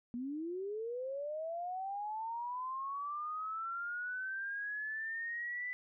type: linear sweep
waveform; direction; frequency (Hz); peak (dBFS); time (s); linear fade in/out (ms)
sine; up; 233.1 to 1998; -37; 0.14-5.73; 0
effects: none